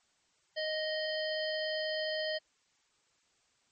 harmonic tone, 622.3 Hz, D#5, in tune, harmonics 1 / 3 / 5 / 7 / 8, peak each -34 / -39 / -41 / -42 / -43 dBFS, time 0.56-2.39 s, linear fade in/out 20 ms, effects white hiss -72 dBFS RMS until 3.71 s + MP3 32 kbps

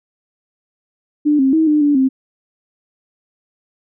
sine tone with pitch steps, 297.1 / 267.1 / 319 / 301 / 290.6 / 264 Hz, D4 / C4 / D#4 / D4 / D4 / C4, +20 / +36 / +43 / +43 / -18 / +16 cents, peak -10 dBFS, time 1.25-2.09 s, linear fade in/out 20 ms, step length 140 ms, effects none

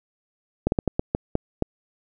slowing click train, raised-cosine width 2 ms, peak -7 dBFS, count 8, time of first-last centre 0.67-1.623 s, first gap 51 ms, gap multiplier 1.32, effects none

